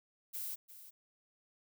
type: noise with echo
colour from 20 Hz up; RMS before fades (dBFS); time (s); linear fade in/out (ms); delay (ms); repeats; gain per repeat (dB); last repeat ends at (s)
violet; -41; 0.33-0.56; 20; 350; 1; -13; 0.91
effects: none